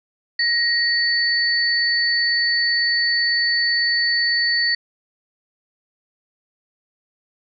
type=tone pair together; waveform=sine; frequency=1888 / 4490 Hz; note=A#6 / C#8; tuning=+22 / +21 cents; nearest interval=octave + minor third; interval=1499 cents; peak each=-19 dBFS; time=0.39-4.75 s; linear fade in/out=5 ms; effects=none